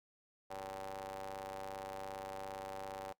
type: ring-modulated tone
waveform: sawtooth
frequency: 97.4 Hz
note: G2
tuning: 11 cents flat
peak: -36 dBFS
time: 0.5-3.13 s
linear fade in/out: 10 ms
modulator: 668 Hz
effects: noise-tail reverb RT60 0.1 s tail -21 dB re dry

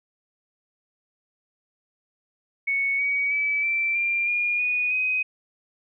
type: tone with pitch steps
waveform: sine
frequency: 2217 / 2257 / 2298 / 2339 / 2382 / 2425 / 2468 / 2513 Hz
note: C#7 / C#7 / D7 / D7 / D7 / D#7 / D#7 / D#7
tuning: 0 / +31 / -38 / -8 / +24 / -45 / -15 / +17 cents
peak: -21 dBFS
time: 2.67-5.23 s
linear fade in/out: 10 ms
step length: 320 ms
effects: none

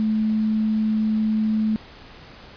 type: tone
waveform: sine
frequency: 217.1 Hz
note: A3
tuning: 23 cents flat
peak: -18 dBFS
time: 0-1.76 s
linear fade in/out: 0 ms
effects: pink hiss -44 dBFS RMS until 2.56 s + resampled to 11025 Hz

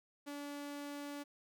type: tone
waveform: sawtooth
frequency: 287.7 Hz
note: D4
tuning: 36 cents flat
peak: -39 dBFS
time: 0.26-1.24 s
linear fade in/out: 20 ms
effects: none

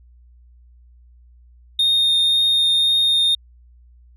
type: tone with vibrato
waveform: sine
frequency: 3678 Hz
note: A#7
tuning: 24 cents flat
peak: -11 dBFS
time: 1.79-3.35 s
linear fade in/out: 5 ms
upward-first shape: triangle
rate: 1.9 Hz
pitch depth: 9 cents each way
effects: tanh soft clip ceiling -13 dBFS + added 60 Hz sine -46 dBFS peak until 4.16 s

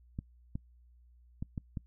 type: clicks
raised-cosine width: 5 ms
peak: -24 dBFS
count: 5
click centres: 0.189 / 0.555 / 1.425 / 1.578 / 1.772 s
effects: noise-tail reverb RT60 0.1 s tail -25 dB re dry + added 60 Hz sine -58 dBFS peak until 1.86 s

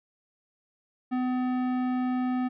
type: tone with tanh clipping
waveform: sine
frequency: 252.6 Hz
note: B3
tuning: 39 cents sharp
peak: -27 dBFS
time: 1.11-2.49 s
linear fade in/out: 20 ms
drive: 15 dB
effects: none

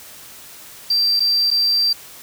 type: tone with dropouts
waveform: triangle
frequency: 4699 Hz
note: D8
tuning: in tune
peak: -12 dBFS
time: 0.9-1.93 s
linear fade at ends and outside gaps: 5 ms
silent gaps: 1.196-1.203 / 1.505-1.512 s
effects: tanh soft clip ceiling -9 dBFS + white hiss -40 dBFS RMS until 2.22 s

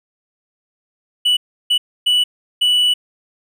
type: tone bursts at uneven times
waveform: triangle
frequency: 2957 Hz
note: F#7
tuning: 2 cents flat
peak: -10 dBFS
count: 4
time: 1.25-1.37 / 1.7-1.78 / 2.06-2.24 / 2.61-2.94 s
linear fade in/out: 10 ms
effects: none

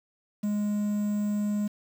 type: tone with quantisation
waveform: triangle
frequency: 207.7 Hz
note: G#3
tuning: in tune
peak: -23 dBFS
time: 0.43-1.68 s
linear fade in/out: 10 ms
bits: 8
effects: none

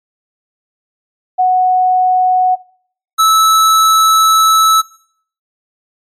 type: tone pair in turn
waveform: sine / square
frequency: 738 / 1306.3 Hz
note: F#5 / E6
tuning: -5 / -16 cents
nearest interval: minor seventh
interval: 989 cents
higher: second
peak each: -7 dBFS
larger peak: neither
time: 1.38-2.56 / 3.18-4.82 s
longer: second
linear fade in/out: 20 ms
effects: noise-tail reverb RT60 0.6 s tail -22 dB re dry + MP3 64 kbps

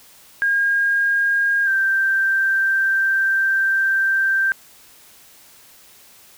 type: tone pair in turn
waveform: sine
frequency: 1620 / 1569.3 Hz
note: G#6 / G6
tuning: -43 / +1 cents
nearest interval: minor second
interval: 56 cents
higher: first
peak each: -15 / -15 dBFS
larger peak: neither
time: 0.42-1.67 / 1.67-4.52 s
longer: second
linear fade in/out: 0 ms
effects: white hiss -48 dBFS RMS until 6.37 s

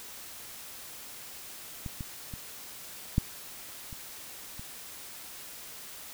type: clicks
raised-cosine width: 5 ms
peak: -24 / -24 / -27 / -11 / -30 / -30 dBFS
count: 6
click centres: 1.862 / 2.008 / 2.338 / 3.181 / 3.928 / 4.595 s
effects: white hiss -45 dBFS RMS until 6.13 s

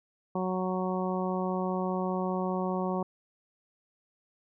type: harmonic tone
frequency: 185 Hz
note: F#3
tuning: in tune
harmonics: 1 / 2 / 3 / 4 / 5 / 6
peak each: -31 / -34 / -36 / -37 / -38 / -39 dBFS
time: 0.35-3.03 s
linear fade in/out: 5 ms
effects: none

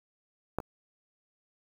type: clicks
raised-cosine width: 1 ms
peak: -15 / -26 dBFS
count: 2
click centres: 0.586 / 0.602 s
effects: 8-bit

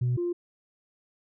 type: tone pair in turn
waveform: sine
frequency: 123.5 / 349.3 Hz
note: B2 / F4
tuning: 0 / 0 cents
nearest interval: octave + tritone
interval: 1800 cents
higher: second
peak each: -21 / -25 dBFS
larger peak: first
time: 0.01-0.17 / 0.17-0.33 s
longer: neither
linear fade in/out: 10 ms
effects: tanh soft clip ceiling -21 dBFS

